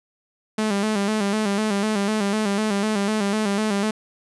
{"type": "tone with vibrato", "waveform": "sawtooth", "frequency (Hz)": 207.7, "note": "G#3", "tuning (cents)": 0, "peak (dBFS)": -16, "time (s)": [0.58, 3.91], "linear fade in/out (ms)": 5, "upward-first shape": "square", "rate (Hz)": 4, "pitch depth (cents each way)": 71, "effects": ["resampled to 24000 Hz"]}